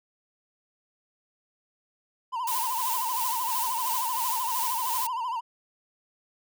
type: tone with vibrato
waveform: triangle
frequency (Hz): 965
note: B5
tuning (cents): -40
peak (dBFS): -26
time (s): 2.32-5.41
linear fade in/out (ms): 20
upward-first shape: sine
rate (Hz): 13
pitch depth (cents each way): 120
type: noise with tremolo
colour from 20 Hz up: blue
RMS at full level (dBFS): -30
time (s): 2.47-5.07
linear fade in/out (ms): 5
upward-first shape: sine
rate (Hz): 2.9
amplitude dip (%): 35
effects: none